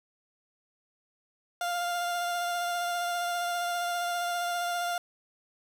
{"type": "tone with vibrato", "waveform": "30% pulse", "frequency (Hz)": 700, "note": "F5", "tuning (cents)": 4, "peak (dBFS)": -26, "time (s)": [1.61, 4.98], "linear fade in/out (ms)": 2, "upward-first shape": "sine", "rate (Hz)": 15, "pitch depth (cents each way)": 15, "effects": []}